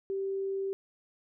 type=tone; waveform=sine; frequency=389.2 Hz; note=G4; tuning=12 cents flat; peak=-30 dBFS; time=0.1-0.73 s; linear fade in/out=0 ms; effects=none